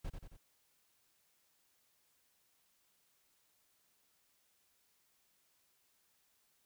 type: noise with echo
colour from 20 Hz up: brown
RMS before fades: -40 dBFS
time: 0.04-0.1 s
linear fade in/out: 10 ms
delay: 90 ms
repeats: 3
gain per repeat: -5 dB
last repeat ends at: 0.37 s
effects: white hiss -75 dBFS RMS until 6.65 s